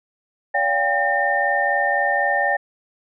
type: tone cluster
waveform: sine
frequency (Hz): 573 / 712 / 796 / 1814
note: D5 / F5 / G5 / A#6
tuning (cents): -43 / +33 / +26 / -48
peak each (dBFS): -24 / -25 / -22 / -20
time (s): 0.54-2.57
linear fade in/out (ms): 10
effects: none